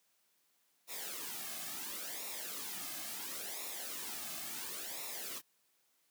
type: noise with flanger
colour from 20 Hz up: white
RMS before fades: -43 dBFS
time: 0.87-5.42 s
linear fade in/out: 50 ms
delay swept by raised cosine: 0.64 to 2.14 ms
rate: 0.72 Hz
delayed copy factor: -0.7
effects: white hiss -75 dBFS RMS until 6.1 s + high-pass 150 Hz 12 dB/octave